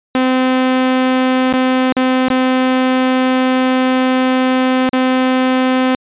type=tone with dropouts; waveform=sawtooth; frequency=257.6 Hz; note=C4; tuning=27 cents flat; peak=-7 dBFS; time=0.15-5.95 s; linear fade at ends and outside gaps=1 ms; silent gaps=1.527-1.537 / 1.924-1.967 / 2.284-2.302 / 4.892-4.931 s; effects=resampled to 8000 Hz